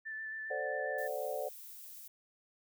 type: tone with vibrato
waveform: sine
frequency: 1760 Hz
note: A6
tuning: in tune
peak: -39 dBFS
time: 0.05-1.08 s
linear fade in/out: 20 ms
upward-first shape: square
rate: 7.4 Hz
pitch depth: 12 cents each way
type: chord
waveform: sine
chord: D dominant seventh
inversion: second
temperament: equal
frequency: 440 / 523.3 / 587.3 / 740 Hz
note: A4 / C5 / D5 / F#5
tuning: 0 / 0 / 0 / 0 cents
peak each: -43 / -39 / -39 / -42 dBFS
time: 0.5-1.49 s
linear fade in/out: 10 ms
type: noise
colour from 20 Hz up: violet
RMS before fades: -50 dBFS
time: 0.98-2.08 s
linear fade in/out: 5 ms
effects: none